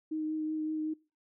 sine tone with vibrato, 311.1 Hz, D#4, in tune, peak -31 dBFS, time 0.11-0.94 s, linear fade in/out 10 ms, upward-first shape triangle, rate 5.3 Hz, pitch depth 16 cents each way, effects noise-tail reverb RT60 0.3 s tail -22 dB re dry

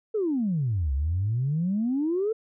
sine exponential two-way sweep, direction down then up, 455.7 to 65.41 to 455.7 Hz, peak -22 dBFS, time 0.14-2.33 s, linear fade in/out 10 ms, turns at 0.93 s, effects tanh soft clip ceiling -18 dBFS

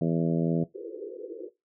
harmonic tone, 82.8 Hz, E2, 8 cents sharp, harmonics 2 / 3 / 4 / 5 / 6 / 7 / 8, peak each -26 / -30 / -32 / -34 / -36 / -37 / -38 dBFS, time 0.01-0.64 s, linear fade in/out 5 ms
white band-pass noise, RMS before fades -39 dBFS, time 0.74-1.5 s, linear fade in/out 20 ms, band 330 to 500 Hz, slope 96 dB/octave
effects noise-tail reverb RT60 0.2 s tail -18 dB re dry

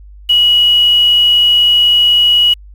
sine tone with quantisation, 2916 Hz, F#7, 26 cents flat, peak -6 dBFS, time 0.29-2.54 s, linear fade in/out 10 ms, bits 5, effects added 50 Hz sine -33 dBFS peak until 2.74 s

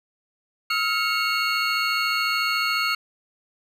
triangle tone cluster, 1282 / 1396 / 2199 / 2775 / 4350 Hz, E6 / F6 / C#7 / F7 / C#8, -49 / -1 / -14 / -12 / -33 cents, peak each -26 dBFS, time 0.7-2.95 s, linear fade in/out 5 ms, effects none

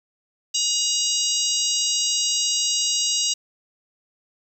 harmonic tone with a mistuned harmonic, 954 Hz, A#5, 40 cents sharp, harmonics 3 / 4 / 5 / 6 / 7 / 8, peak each -27 / -27 / -27 / -27 / -27 / -27 dBFS, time 0.54-3.34 s, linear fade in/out 10 ms, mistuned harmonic 7, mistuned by -39 cents, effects 8-bit

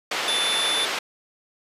white band-pass noise, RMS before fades -27 dBFS, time 0.11-0.99 s, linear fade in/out 5 ms, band 360 to 3300 Hz, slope 12 dB/octave
square tone, 3520 Hz, A7, in tune, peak -23 dBFS, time 0.28-0.85 s, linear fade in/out 0 ms
effects resampled to 32000 Hz

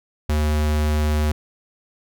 square tone, 75.7 Hz, D#2, 47 cents flat, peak -18 dBFS, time 0.29-1.32 s, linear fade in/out 5 ms, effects none

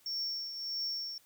triangle tone with tremolo, 5470 Hz, F8, 37 cents flat, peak -31 dBFS, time 0.06-1.18 s, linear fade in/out 2 ms, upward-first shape triangle, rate 1.6 Hz, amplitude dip 60%, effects white hiss -65 dBFS RMS until 1.25 s

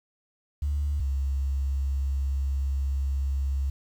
sine tone pair in turn, 72.4 / 68.34 Hz, D2 / C#2, -24 / -24 cents, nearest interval minor second, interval 100 cents, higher first, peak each -23 dBFS, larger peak neither, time 0.62-1 / 1-3.7 s, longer second, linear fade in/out 5 ms, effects tanh soft clip ceiling -20 dBFS + 9-bit

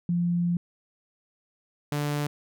sine / sawtooth tone pair in turn, 173.6 / 146.61 Hz, F3 / D3, -10 / -3 cents, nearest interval minor third, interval 293 cents, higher first, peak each -22 dBFS, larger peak neither, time 0.09-0.57 / 1.92-2.27 s, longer first, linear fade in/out 2 ms, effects none

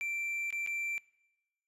triangle tone with dropouts, 2349 Hz, D7, in tune, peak -32 dBFS, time 0.01-0.98 s, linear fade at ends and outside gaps 0 ms, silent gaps 0.505-0.526 / 0.663-0.673 s, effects noise-tail reverb RT60 0.9 s tail -21 dB re dry + resampled to 32000 Hz

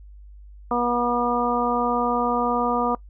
harmonic tone, 241.5 Hz, B3, 39 cents flat, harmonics 1 / 2 / 3 / 4 / 5, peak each -26 / -26 / -26 / -26 / -26 dBFS, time 0.71-2.95 s, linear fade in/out 2 ms, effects noise-tail reverb RT60 0.1 s tail -21 dB re dry + added 50 Hz sine -41 dBFS peak until 3.09 s

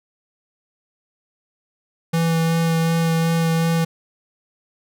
square tone with vibrato, 164.81 Hz, E3, in tune, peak -17 dBFS, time 2.13-3.85 s, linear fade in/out 10 ms, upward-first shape sine, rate 2.7 Hz, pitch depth 11 cents each way, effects none

